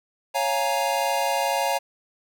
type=chord; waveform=square; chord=Bb minor seventh; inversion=first; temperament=equal; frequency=554.4 / 698.5 / 830.6 / 932.3 Hz; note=Db5 / F5 / Ab5 / Bb5; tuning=0 / 0 / 0 / 0 cents; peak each=-28 dBFS; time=0.34-1.79 s; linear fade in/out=20 ms; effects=none